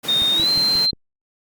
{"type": "high-pass noise", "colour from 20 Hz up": "pink", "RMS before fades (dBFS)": -31, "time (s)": [0.03, 0.87], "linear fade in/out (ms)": 20, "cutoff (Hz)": 130, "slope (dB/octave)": 96}
{"type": "tone with exponential growth", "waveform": "triangle", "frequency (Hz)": 329.6, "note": "E4", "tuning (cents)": 0, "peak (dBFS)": -24, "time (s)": [0.07, 0.44], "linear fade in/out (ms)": 1, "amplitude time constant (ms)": 80}
{"type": "tone with pitch glide", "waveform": "sine", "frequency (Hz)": [3681, 4132], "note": ["A#7", "C8"], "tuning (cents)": [-23, -22], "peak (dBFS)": -15, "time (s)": [0.08, 0.91], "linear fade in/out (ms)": 10, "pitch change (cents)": 201, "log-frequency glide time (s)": [0.34, 0.49]}
{"type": "click train", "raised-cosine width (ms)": 3, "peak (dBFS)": -19, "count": 5, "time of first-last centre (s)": [0.22, 0.932], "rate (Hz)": 5.62}
{"effects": ["Opus 48 kbps"]}